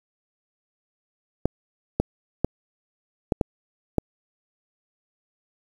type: clicks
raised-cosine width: 2 ms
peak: -6 dBFS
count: 6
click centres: 1.456 / 2 / 2.446 / 3.322 / 3.412 / 3.983 s
effects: 7-bit